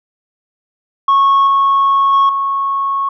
sine tone with level steps, 1100 Hz, C#6, 14 cents flat, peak -5 / -7 / -5 / -13 dBFS, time 1.08-3.09 s, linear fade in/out 5 ms, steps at 1.47 / 2.13 / 2.29 s, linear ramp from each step 2 ms, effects tanh soft clip ceiling -6 dBFS

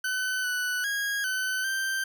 40% pulse tone with pitch steps, 1512 / 1487 / 1641 / 1517 / 1565 Hz, F#6 / F#6 / G#6 / F#6 / G6, +37 / +8 / -21 / +43 / -3 cents, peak -26 dBFS, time 0.04-2.04 s, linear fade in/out 5 ms, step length 400 ms, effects none

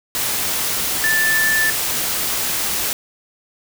sine tone in noise, 1760 Hz, A6, in tune, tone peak -15 dBFS, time 1.04-1.7 s, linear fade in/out 0 ms, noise white, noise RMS -21 dBFS, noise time 0.15-2.93 s, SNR +3 dB, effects none

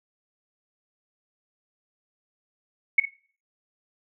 sine tone with echo, 2204 Hz, C#7, 11 cents flat, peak -12 dBFS, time 2.98-3 s, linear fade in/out 5 ms, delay 54 ms, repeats 1, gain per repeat -12 dB, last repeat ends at 3.054 s, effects noise-tail reverb RT60 0.4 s tail -17 dB re dry

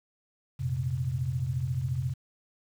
sine chord, F suspended fourth, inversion none, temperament equal with one note detuned, 88.02 / 116.54 / 130.81 Hz, F2 / Bb2 / C3, +14 / 0 / 0 cents, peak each -35 / -34 / -29 dBFS, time 0.59-2.14 s, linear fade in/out 20 ms, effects 9-bit

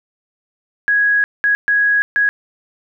sine tone bursts at uneven times, 1661.2 Hz, G#6, in tune, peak -11 dBFS, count 4, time 0.88-1.24 / 1.44-1.55 / 1.68-2.02 / 2.16-2.29 s, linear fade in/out 0 ms, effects none

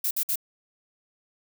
violet noise bursts, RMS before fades -26 dBFS, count 3, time 0.04-0.357 s, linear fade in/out 5 ms, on 69 ms, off 55 ms, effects none

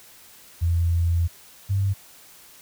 sine tone pair in turn, 84.9 / 98.05 Hz, F2 / G2, -48 / +1 cents, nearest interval major second, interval 249 cents, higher second, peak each -18 / -19 dBFS, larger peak first, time 0.61-1.28 / 1.69-1.94 s, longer first, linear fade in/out 20 ms, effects white hiss -49 dBFS RMS until 2.61 s

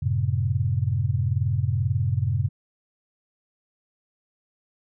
sine chord, F# diminished, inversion none, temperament just, 92.5 / 111 / 133.2 Hz, F#2 / A2 / C3, 0 / +16 / +31 cents, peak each -25 dBFS, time 0.02-2.49 s, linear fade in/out 10 ms, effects none

